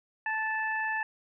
harmonic tone, 876 Hz, A5, 8 cents flat, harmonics 1 / 2 / 3, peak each -33 / -30 / -40 dBFS, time 0.26-1.03 s, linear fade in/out 2 ms, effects none

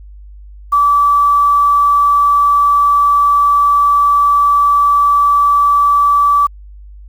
sine tone with quantisation, 1155 Hz, D6, 29 cents flat, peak -7 dBFS, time 0.72-6.47 s, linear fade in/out 10 ms, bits 6, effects added 50 Hz sine -32 dBFS peak until 7.08 s

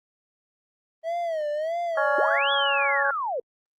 triangle tone with vibrato, 640 Hz, D#5, 49 cents sharp, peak -23 dBFS, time 1.03-2.4 s, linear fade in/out 50 ms, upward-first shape sine, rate 1.6 Hz, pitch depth 140 cents each way
harmonic tone, 279.2 Hz, C#4, 13 cents sharp, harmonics 2 / 3 / 4 / 5 / 6, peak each -28 / -28 / -28 / -28 / -28 dBFS, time 1.97-3.11 s, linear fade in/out 5 ms
sine linear two-way sweep, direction up then down, 289.2 to 3426 to 450 Hz, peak -25 dBFS, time 2.18-3.4 s, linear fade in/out 5 ms, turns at 2.52 s
effects Opus 24 kbps

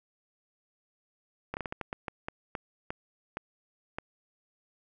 slowing click train, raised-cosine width 0.5 ms, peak -19 dBFS, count 13, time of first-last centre 1.54-3.985 s, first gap 29 ms, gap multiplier 1.32, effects none

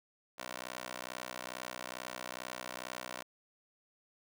15% pulse tone with high-pass filter, 62.3 Hz, B1, 16 cents sharp, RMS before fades -44 dBFS, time 0.38-3.23 s, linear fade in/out 10 ms, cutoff 650 Hz, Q 0.7, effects none

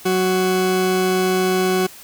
40% pulse tone pair together, 185.6 / 371.2 Hz, F#3 / F#4, +6 / +6 cents, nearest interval octave, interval 1200 cents, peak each -21 / -17 dBFS, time 0.05-1.87 s, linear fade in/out 10 ms, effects white hiss -41 dBFS RMS until 2.03 s

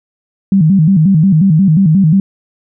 sine tone with vibrato, 174.61 Hz, F3, in tune, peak -5 dBFS, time 0.52-2.2 s, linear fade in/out 2 ms, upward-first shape square, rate 5.6 Hz, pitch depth 190 cents each way, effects none

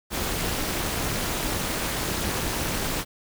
pink noise with amplitude modulation, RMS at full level -24 dBFS, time 0.1-3.05 s, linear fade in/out 50 ms, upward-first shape sine, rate 275 Hz, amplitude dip 80%, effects none

